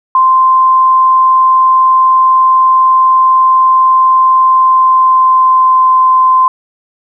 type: tone with pitch glide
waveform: sine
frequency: 1042 to 1035.4 Hz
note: C6 to C6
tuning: -7 to -18 cents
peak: -4 dBFS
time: 0.15-6.48 s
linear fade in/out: 2 ms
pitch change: -11 cents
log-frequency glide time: 4.48-5.89 s
effects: none